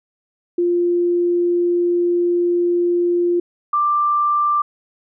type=tone pair in turn; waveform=sine; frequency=349.2 / 1181.4 Hz; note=F4 / D6; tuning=0 / +10 cents; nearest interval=octave + major sixth; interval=2110 cents; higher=second; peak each=-14 / -14 dBFS; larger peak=neither; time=0.58-3.4 / 3.73-4.62 s; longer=first; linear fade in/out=5 ms; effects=none